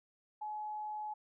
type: tone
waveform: sine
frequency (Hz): 849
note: G#5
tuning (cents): +38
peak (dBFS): -38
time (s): 0.41-1.14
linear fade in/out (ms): 10
effects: none